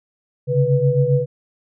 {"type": "tone cluster", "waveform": "sine", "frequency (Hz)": [134.2, 141.7, 490.9], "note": ["C3", "C#3", "B4"], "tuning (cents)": [44, 38, -10], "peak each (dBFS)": -18, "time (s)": [0.47, 1.26], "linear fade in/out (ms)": 50, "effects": []}